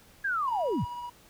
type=linear sweep; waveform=sine; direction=down; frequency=1661.2 to 66.1 Hz; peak=-26 dBFS; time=0.24-0.85 s; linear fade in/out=10 ms
type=tone with tremolo; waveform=triangle; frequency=967 Hz; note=B5; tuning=37 cents flat; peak=-32 dBFS; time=0.47-1.1 s; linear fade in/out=10 ms; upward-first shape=triangle; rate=16 Hz; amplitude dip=35%
effects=pink hiss -57 dBFS RMS until 1.29 s